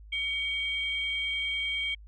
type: tone pair together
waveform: sine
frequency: 2255 / 3189 Hz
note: C#7 / G7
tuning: +29 / +29 cents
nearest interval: tritone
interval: 600 cents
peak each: -30 / -31 dBFS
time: 0.12-1.95 s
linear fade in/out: 10 ms
effects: tanh soft clip ceiling -20 dBFS + added 52 Hz sine -46 dBFS peak until 2.07 s